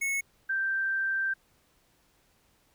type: tone pair in turn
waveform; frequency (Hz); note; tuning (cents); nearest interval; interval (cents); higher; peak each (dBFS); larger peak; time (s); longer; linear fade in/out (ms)
square / sine; 2197 / 1568.2; C#7 / G6; -16 / 0; tritone; 584; first; -28 / -26; second; 0.01-0.21 / 0.49-1.34; second; 10
effects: pink hiss -67 dBFS RMS until 2.74 s